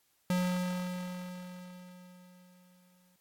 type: tone with exponential decay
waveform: square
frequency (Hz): 180.6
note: F#3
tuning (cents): -42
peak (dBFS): -27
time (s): 0.3-3.16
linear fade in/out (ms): 2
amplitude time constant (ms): 620
effects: white hiss -72 dBFS RMS until 3.2 s + AAC 64 kbps